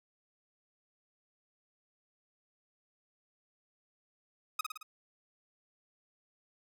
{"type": "tone with echo", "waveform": "sawtooth", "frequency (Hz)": 1259, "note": "D#6", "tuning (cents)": 20, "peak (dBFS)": -26, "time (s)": [4.59, 4.61], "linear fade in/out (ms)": 5, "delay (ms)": 55, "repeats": 4, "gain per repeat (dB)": -4, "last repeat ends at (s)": 4.83, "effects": []}